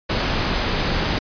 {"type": "noise", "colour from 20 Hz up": "pink", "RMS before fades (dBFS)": -21, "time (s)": [0.09, 1.19], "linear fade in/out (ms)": 10, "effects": ["resampled to 11025 Hz"]}